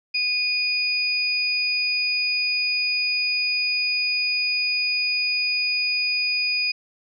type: tone pair together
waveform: sine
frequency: 2475 / 4950 Hz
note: D#7 / D#8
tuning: -10 / -10 cents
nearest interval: octave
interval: 1200 cents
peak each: -23 dBFS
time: 0.14-6.72 s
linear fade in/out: 10 ms
effects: none